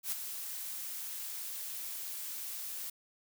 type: noise with ADSR envelope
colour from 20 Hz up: blue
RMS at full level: -33 dBFS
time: 0.03-2.9 s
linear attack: 87 ms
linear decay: 19 ms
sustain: -8 dB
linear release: 4 ms
effects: none